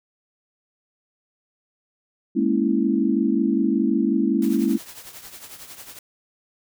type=chord; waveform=sine; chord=A# half-diminished seventh; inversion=third; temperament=equal; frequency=207.7 / 233.1 / 277.2 / 329.6 Hz; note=G#3 / A#3 / C#4 / E4; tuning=0 / 0 / 0 / 0 cents; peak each=-23 dBFS; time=2.35-4.78 s; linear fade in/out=20 ms
type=noise with tremolo; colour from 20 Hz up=white; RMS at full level=-38 dBFS; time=4.42-5.99 s; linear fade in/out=2 ms; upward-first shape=triangle; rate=11 Hz; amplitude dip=70%
effects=none